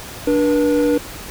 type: tone pair together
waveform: triangle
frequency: 293.7 / 482.3 Hz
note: D4 / B4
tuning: 0 / -41 cents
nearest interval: major sixth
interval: 859 cents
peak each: -14 dBFS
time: 0.27-0.98 s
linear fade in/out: 5 ms
effects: pink hiss -33 dBFS RMS until 1.3 s